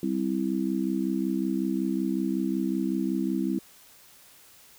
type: chord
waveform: sine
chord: C major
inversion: second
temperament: just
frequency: 196.22 / 261.6 / 327 Hz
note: G3 / C4 / E4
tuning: +2 / 0 / -14 cents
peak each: -29 dBFS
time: 0.03-3.59 s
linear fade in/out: 2 ms
effects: white hiss -54 dBFS RMS until 4.78 s